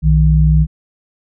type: tone pair together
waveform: sine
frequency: 61.73 / 155.56 Hz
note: B1 / D#3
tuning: 0 / 0 cents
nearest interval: octave + major third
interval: 1600 cents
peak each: -10 dBFS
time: 0.02-0.67 s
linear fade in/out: 50 ms
effects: none